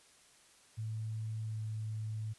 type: tone with pitch glide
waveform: sine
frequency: 110 to 108.86 Hz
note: A2 to A2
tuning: 0 to -18 cents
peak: -36 dBFS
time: 0.77-2.34 s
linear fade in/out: 20 ms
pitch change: -18 cents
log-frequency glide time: 1.44-1.59 s
effects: white hiss -63 dBFS RMS until 2.38 s + resampled to 24000 Hz